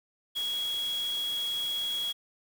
sine tone in noise, 3322 Hz, G#7, in tune, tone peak -29 dBFS, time 0.35-2.13 s, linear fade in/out 20 ms, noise white, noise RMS -43 dBFS, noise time 0.35-2.13 s, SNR +11 dB, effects none

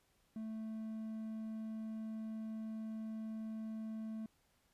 triangle tone, 220 Hz, A3, in tune, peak -39 dBFS, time 0.36-4.26 s, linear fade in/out 2 ms, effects pink hiss -75 dBFS RMS until 4.73 s + resampled to 32000 Hz

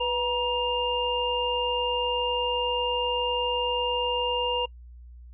sine tone cluster, 493.8 / 952 / 2805 Hz, B4 / A#5 / F7, 0 / +36 / +7 cents, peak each -28 dBFS, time 0-4.66 s, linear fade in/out 10 ms, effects noise-tail reverb RT60 0.1 s tail -26 dB re dry + added 60 Hz sine -43 dBFS peak until 5.33 s

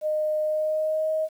sine tone with pitch glide, 614 to 628.7 Hz, D#5 to D#5, -23 to +18 cents, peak -22 dBFS, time 0.01-1.29 s, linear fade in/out 50 ms, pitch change +41 cents, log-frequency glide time 0.42-1.1 s, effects 9-bit

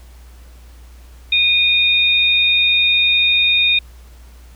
sine tone pair together, 2461 / 3692 Hz, D#7 / A#7, -20 / -17 cents, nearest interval perfect fifth, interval 703 cents, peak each -14 dBFS, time 1.32-3.79 s, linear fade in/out 5 ms, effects added 60 Hz sine -38 dBFS peak until 4.55 s + pink hiss -50 dBFS RMS until 4.55 s

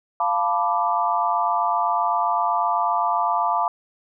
sine chord, B half-diminished seventh, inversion second, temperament equal, 698.5 / 880 / 987.8 / 1174.7 Hz, F5 / A5 / B5 / D6, 0 / 0 / 0 / 0 cents, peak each -24 dBFS, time 0.2-3.68 s, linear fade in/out 2 ms, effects none

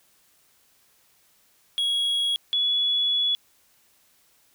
triangle / sine tone pair in turn, 3322 / 3396 Hz, G#7 / G#7, 0 / +38 cents, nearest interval unison, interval 38 cents, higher second, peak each -20 / -20 dBFS, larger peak neither, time 1.78-2.36 / 2.53-3.35 s, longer second, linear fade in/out 0 ms, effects white hiss -62 dBFS RMS until 4.54 s

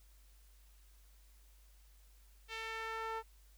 sawtooth tone with band-pass filter sweep, 447.3 Hz, A4, 28 cents sharp, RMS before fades -42 dBFS, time 2.48-3.23 s, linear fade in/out 50 ms, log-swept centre 2800 to 1000 Hz, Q 1.4, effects added 50 Hz sine -60 dBFS peak until 3.57 s + white hiss -70 dBFS RMS until 3.57 s

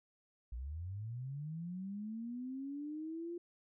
sine linear sweep, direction up, 55.2 to 349.5 Hz, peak -40 dBFS, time 0.52-3.38 s, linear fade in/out 5 ms, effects none

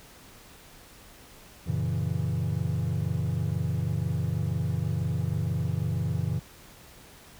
triangle chord, F# dominant seventh, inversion none, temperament equal, 92.5 / 116.54 / 138.59 / 164.81 Hz, F#2 / A#2 / C#3 / E3, 0 / 0 / 0 / 0 cents, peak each -29 dBFS, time 1.66-6.4 s, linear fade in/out 20 ms, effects tanh soft clip ceiling -14 dBFS + pink hiss -51 dBFS RMS until 7.39 s

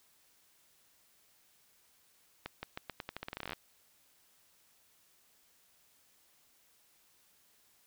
accelerating click train, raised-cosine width 0.3 ms, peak -23 dBFS, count 19, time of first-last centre 2.46-3.533 s, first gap 170 ms, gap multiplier 0.85, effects white hiss -68 dBFS RMS until 7.86 s

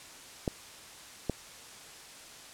clicks, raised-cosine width 2 ms, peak -15 dBFS, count 2, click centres 0.478 / 1.297 s, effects white hiss -49 dBFS RMS until 2.53 s + low-pass 9000 Hz 12 dB/octave

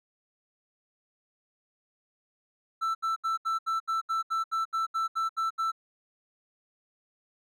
triangle tone bursts, 1329 Hz, E6, 14 cents sharp, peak -24 dBFS, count 14, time 2.81-5.719 s, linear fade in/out 20 ms, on 140 ms, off 73 ms, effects none

